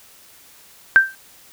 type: tone with exponential decay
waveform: sine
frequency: 1568 Hz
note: G6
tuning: in tune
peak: -3 dBFS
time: 0.96-1.15 s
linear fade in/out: 0 ms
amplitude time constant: 40 ms
effects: white hiss -48 dBFS RMS until 1.52 s